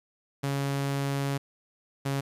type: tone pair in turn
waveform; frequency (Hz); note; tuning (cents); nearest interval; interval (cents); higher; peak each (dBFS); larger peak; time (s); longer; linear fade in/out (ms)
sawtooth; 139.2 / 138; C#3 / C#3; +8 / -7; unison; 15; first; -23; neither; 0.43-1.38 / 2.05-2.21; first; 10
effects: resampled to 32000 Hz + 10-bit